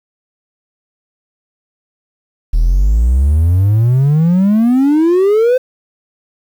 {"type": "exponential sweep", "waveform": "triangle", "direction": "up", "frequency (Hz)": [37.93, 520], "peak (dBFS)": -5, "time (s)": [2.53, 5.58], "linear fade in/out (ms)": 10, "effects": ["tanh soft clip ceiling -1 dBFS", "7-bit"]}